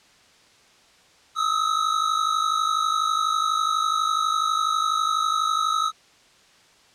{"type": "tone pair together", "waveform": "square", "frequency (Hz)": [1255, 1307.1], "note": ["D#6", "E6"], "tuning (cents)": [15, -15], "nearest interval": "minor second", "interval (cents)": 70, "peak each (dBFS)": -24, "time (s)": [1.35, 5.92], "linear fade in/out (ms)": 50, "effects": ["white hiss -55 dBFS RMS until 6.94 s", "low-pass 6000 Hz 12 dB/octave"]}